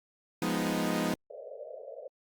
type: chord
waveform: sawtooth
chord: F half-diminished seventh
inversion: none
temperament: equal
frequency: 174.61 / 207.7 / 246.9 / 311.1 Hz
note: F3 / Ab3 / Cb4 / Eb4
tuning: 0 / 0 / 0 / 0 cents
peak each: -30 dBFS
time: 0.42-1.14 s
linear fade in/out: 2 ms
type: band-pass noise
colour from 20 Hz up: white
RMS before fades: -44 dBFS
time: 1.3-2.08 s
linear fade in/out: 5 ms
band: 450 to 650 Hz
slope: 96 dB/octave
effects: Opus 48 kbps